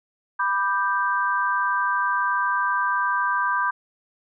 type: chord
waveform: sine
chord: G major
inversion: first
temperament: equal with one note detuned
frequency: 987.8 / 1186.3 / 1568 Hz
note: B5 / D6 / G6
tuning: 0 / +17 / 0 cents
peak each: -24 / -25 / -24 dBFS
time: 0.39-3.71 s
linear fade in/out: 10 ms
effects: none